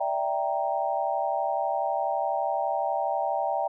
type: chord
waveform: sine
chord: E half-diminished seventh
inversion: third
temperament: equal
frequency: 587.3 / 659.3 / 784 / 932.3 Hz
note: D5 / E5 / G5 / Bb5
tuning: 0 / 0 / 0 / 0 cents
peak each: -31 / -30 / -28 / -32 dBFS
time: 0-3.68 s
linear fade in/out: 10 ms
effects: none